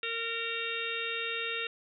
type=harmonic tone; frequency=460 Hz; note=A#4; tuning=23 cents flat; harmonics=1 / 3 / 4 / 5 / 6 / 7 / 8; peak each=-40 / -40 / -41 / -41 / -36 / -46 / -39 dBFS; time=0.03-1.67 s; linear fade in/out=2 ms; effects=none